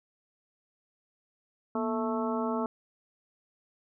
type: harmonic tone with a mistuned harmonic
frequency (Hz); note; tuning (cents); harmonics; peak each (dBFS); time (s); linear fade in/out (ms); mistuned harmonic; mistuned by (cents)
220.2; A3; +2; 1 / 2 / 3 / 4 / 5 / 6; -31 / -34 / -36 / -37 / -38 / -39; 1.75-2.66; 2; 1; +140
effects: none